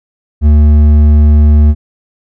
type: tone with hard clipping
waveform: triangle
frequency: 75 Hz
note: D2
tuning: 37 cents sharp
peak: -4 dBFS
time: 0.41-1.75 s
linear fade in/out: 50 ms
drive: 10 dB
effects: none